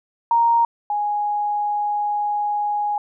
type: tone pair in turn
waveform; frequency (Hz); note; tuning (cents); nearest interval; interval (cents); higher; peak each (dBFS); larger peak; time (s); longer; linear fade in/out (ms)
sine; 932 / 829.5; A#5 / G#5; -1 / -2; major second; 201; first; -13 / -19; first; 0.31-0.65 / 0.9-2.98; second; 2
effects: none